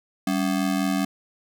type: ring-modulated tone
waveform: square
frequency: 237.2 Hz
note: A#3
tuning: 30 cents sharp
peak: -19 dBFS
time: 0.27-1.05 s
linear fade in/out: 2 ms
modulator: 42.4 Hz
effects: none